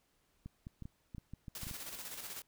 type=clicks; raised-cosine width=5 ms; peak=-33 dBFS; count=11; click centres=0.46 / 0.669 / 0.823 / 0.855 / 1.148 / 1.182 / 1.336 / 1.482 / 1.633 / 1.669 / 1.712 s
type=noise with tremolo; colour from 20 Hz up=white; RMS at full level=-44 dBFS; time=1.55-2.42 s; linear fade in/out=2 ms; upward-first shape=square; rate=16 Hz; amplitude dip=45%
effects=pink hiss -75 dBFS RMS until 2.47 s